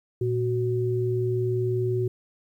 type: tone pair together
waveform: sine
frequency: 116.83 / 370.9 Hz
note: A#2 / F#4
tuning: +4 / +4 cents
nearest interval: octave + minor sixth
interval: 2000 cents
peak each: -25 dBFS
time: 0.21-2.08 s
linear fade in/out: 5 ms
effects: 10-bit